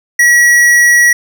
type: tone with hard clipping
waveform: sine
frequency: 1923 Hz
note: B6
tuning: 47 cents flat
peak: -6 dBFS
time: 0.19-1.13 s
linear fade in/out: 5 ms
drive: 13 dB
effects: none